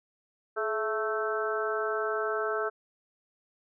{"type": "harmonic tone with a mistuned harmonic", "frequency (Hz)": 220, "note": "A3", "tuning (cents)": 0, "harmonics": [2, 3, 4, 5, 6, 7], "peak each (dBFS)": [-31, -35, -42, -40, -33, -36], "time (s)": [0.56, 2.7], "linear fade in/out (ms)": 20, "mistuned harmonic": 2, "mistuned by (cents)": -46, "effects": []}